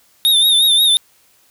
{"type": "tone with vibrato", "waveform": "square", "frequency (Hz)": 3653, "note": "A#7", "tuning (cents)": -36, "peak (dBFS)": -10, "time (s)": [0.25, 0.97], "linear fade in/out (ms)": 0, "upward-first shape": "sine", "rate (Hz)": 5.6, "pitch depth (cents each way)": 66, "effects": ["white hiss -54 dBFS RMS until 1.5 s"]}